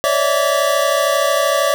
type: tone cluster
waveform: square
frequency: 552 / 585 / 654 / 1155 Hz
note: C#5 / D5 / E5 / D6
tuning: -7 / -7 / -14 / -29 cents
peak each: -20 dBFS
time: 0.04-1.74 s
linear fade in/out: 0 ms
effects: none